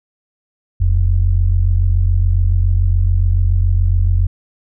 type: tone pair together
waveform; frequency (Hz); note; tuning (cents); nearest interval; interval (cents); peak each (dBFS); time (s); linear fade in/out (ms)
sine; 41.93 / 89; E1 / F2; +30 / +33; octave + minor second; 1303; -13; 0.8-4.27; 10
effects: none